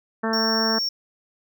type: harmonic tone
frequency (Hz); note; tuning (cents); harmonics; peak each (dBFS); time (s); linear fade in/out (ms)
223.3; A3; +26; 1 / 2 / 3 / 4 / 5 / 6 / 7 / 8; -25 / -28 / -30 / -31 / -32 / -33 / -33 / -34; 0.23-0.79; 10
type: tone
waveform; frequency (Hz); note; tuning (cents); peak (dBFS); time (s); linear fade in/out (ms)
triangle; 5500; F8; -27; -21; 0.33-0.89; 5
effects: none